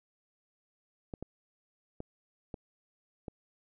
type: clicks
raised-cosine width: 2 ms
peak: -26 dBFS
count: 5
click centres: 1.138 / 1.226 / 2.004 / 2.542 / 3.282 s
effects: none